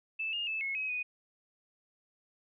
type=tone with pitch steps; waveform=sine; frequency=2632 / 2833 / 2620 / 2179 / 2546 / 2484 Hz; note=E7 / F7 / E7 / C#7 / D#7 / D#7; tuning=-3 / +24 / -11 / -30 / +39 / -3 cents; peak=-32 dBFS; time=0.19-1.03 s; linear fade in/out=10 ms; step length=140 ms; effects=none